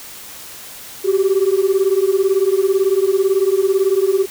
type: beating tone pair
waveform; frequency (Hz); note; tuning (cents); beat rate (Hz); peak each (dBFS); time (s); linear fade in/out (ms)
sine; 377.4 / 395.4; F#4 / G4; +34 / +15; 18; -14; 1.04-4.26; 20
effects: tanh soft clip ceiling -8 dBFS + white hiss -35 dBFS RMS until 4.3 s